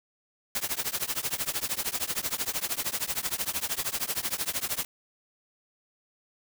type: noise with tremolo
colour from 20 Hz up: white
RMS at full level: -27 dBFS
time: 0.55-4.85 s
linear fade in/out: 2 ms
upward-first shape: triangle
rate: 13 Hz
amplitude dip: 100%
effects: none